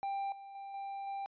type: tone with level steps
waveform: triangle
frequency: 790 Hz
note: G5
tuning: 13 cents sharp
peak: -32 / -45 / -41 / -37 / -35 dBFS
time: 0.03-1.26 s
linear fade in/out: 0 ms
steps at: 0.32 / 0.55 / 0.74 / 1.07 s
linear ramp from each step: 2 ms
effects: resampled to 11025 Hz